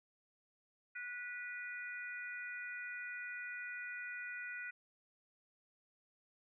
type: harmonic tone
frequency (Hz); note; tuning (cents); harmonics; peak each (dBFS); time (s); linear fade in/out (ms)
489.7; B4; -15; 3 / 4 / 5; -45 / -47 / -49; 0.95-4.71; 10
effects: none